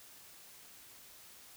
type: silence
effects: white hiss -56 dBFS RMS until 1.56 s

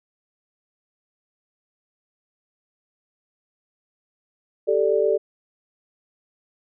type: chord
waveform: sine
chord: G suspended second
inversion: none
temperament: equal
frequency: 392 / 440 / 587.3 Hz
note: G4 / A4 / D5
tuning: 0 / 0 / 0 cents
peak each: -22 / -20 / -22 dBFS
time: 4.67-5.18 s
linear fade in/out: 20 ms
effects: none

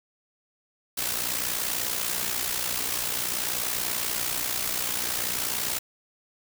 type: noise with amplitude modulation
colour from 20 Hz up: white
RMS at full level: -26 dBFS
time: 0.97-5.79 s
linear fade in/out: 10 ms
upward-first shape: sine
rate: 60.5 Hz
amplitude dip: 60%
effects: none

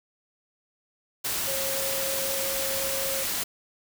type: tone in noise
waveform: sine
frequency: 541 Hz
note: C#5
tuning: 42 cents flat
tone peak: -32 dBFS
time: 1.47-3.24 s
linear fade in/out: 10 ms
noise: white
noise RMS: -29 dBFS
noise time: 1.24-3.44 s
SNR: -6 dB
effects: none

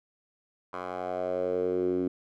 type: tone with band-pass filter sweep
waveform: 10% pulse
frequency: 91 Hz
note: F#2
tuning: 28 cents flat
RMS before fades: -30 dBFS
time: 0.73-2.08 s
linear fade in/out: 5 ms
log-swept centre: 1000 to 300 Hz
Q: 4.5
effects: none

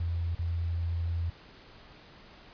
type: tone with dropouts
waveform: sine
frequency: 84.5 Hz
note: E2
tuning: 43 cents sharp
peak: -28 dBFS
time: 0-1.3 s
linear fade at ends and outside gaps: 5 ms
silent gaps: 0.351-0.39 s
effects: pink hiss -53 dBFS RMS until 2.53 s + resampled to 11025 Hz

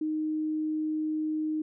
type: tone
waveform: sine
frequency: 310 Hz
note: D#4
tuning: 6 cents flat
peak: -27 dBFS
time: 0.01-1.62 s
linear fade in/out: 5 ms
effects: none

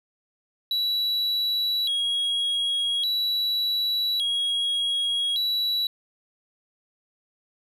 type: tone with vibrato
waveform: triangle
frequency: 3600 Hz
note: A7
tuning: 39 cents sharp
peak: -21 dBFS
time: 0.71-5.87 s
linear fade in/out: 2 ms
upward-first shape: square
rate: 0.43 Hz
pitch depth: 150 cents each way
effects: none

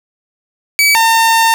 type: tone pair in turn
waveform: sawtooth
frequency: 2286 / 907.2 Hz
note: D7 / A#5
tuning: -47 / -47 cents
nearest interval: octave + major third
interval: 1600 cents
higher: first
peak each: -4 dBFS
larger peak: neither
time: 0.79-0.95 / 0.95-1.54 s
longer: second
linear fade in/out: 0 ms
effects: none

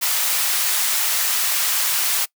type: high-pass noise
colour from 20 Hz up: white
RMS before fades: -20 dBFS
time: 0.01-2.26 s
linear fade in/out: 20 ms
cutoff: 880 Hz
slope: 12 dB/octave
effects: noise-tail reverb RT60 0.1 s tail -23 dB re dry

